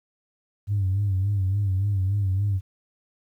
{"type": "tone with vibrato", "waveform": "sine", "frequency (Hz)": 98, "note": "G2", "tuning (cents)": 0, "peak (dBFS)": -19, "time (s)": [0.67, 2.61], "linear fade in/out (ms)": 50, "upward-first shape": "sine", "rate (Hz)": 3.5, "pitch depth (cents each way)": 85, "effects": ["tanh soft clip ceiling -17 dBFS", "10-bit"]}